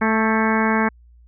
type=harmonic tone with a mistuned harmonic; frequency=220 Hz; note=A3; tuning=in tune; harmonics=1 / 2 / 3 / 4 / 5 / 6 / 7 / 8 / 9 / 10; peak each=-19 / -25 / -29 / -24 / -26 / -29 / -26 / -28 / -31 / -29 dBFS; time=0.01-0.89 s; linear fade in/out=10 ms; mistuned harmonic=7; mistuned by=+47 cents; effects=added 59 Hz sine -46 dBFS peak until 1.27 s